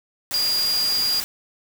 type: tone in noise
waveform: sine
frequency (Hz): 4826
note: D8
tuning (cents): +46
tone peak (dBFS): -19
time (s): 0.34-1.2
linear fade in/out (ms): 0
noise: white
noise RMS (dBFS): -29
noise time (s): 0.31-1.24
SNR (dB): +7
effects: none